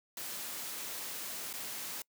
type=noise with dropouts; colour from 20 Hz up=white; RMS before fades=-41 dBFS; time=0.17-2.02 s; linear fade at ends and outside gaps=2 ms; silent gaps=1.529-1.537 s; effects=noise-tail reverb RT60 0.1 s tail -25 dB re dry + high-pass 150 Hz 12 dB/octave